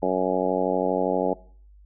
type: harmonic tone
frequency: 92.5 Hz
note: F#2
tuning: in tune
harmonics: 2 / 3 / 4 / 5 / 6 / 7 / 8 / 9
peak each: -31 / -29 / -29 / -27 / -27 / -29 / -33 / -30 dBFS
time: 0.02-1.34 s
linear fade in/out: 10 ms
effects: noise-tail reverb RT60 0.5 s tail -21 dB re dry + added 50 Hz sine -48 dBFS peak until 1.85 s